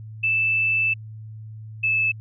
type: tone pair in turn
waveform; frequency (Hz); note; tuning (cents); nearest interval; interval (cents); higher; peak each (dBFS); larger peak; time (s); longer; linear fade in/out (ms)
sine; 2639 / 2618; E7 / E7; +1 / -13; unison; 14; first; -18; neither; 0.23-0.94 / 1.83-2.12; first; 10
effects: added 109 Hz sine -35 dBFS peak until 2.2 s